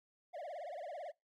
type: tone with vibrato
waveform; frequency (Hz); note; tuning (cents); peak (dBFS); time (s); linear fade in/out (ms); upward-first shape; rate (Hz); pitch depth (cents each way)
triangle; 643; E5; -43; -40; 0.33-1.12; 20; triangle; 18; 270
effects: noise-tail reverb RT60 0.2 s tail -24 dB re dry + MP3 64 kbps